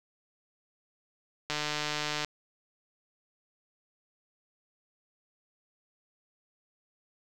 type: click train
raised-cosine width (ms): 0.2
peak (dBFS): -14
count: 113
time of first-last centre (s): 1.5-2.247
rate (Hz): 150
effects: none